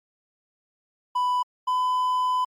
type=tone pair in turn; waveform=triangle; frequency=993 / 1006.3 Hz; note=B5 / B5; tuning=+9 / +32 cents; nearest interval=unison; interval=23 cents; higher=second; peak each=-19 dBFS; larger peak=neither; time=1.15-1.43 / 1.67-2.45 s; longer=second; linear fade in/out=10 ms; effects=Opus 48 kbps